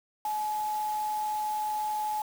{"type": "tone in noise", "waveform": "sine", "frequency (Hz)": 850, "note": "G#5", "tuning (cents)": 40, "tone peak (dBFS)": -28, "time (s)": [0.25, 2.22], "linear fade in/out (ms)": 2, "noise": "white", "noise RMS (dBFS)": -45, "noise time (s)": [0.25, 2.22], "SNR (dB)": 14, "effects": []}